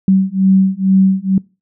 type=beating tone pair; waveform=sine; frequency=190 / 192.2 Hz; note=F#3 / G3; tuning=+46 / -34 cents; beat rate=2.2 Hz; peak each=-12 dBFS; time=0.08-1.38 s; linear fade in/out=2 ms; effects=noise-tail reverb RT60 0.3 s tail -24 dB re dry